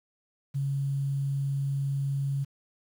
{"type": "tone with quantisation", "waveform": "sine", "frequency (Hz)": 138.6, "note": "C#3", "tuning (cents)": 0, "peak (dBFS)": -26, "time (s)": [0.54, 2.45], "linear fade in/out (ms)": 20, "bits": 9, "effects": []}